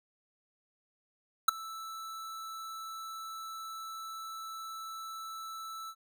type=tone with ADSR envelope; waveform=square; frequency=1318.5 Hz; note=E6; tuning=in tune; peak=-17 dBFS; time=1.48-5.95 s; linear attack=7 ms; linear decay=9 ms; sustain=-24 dB; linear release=61 ms; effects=none